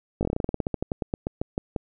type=slowing click train; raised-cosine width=2 ms; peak=-12 dBFS; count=22; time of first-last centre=0.21-1.762 s; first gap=19 ms; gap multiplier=1.12; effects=none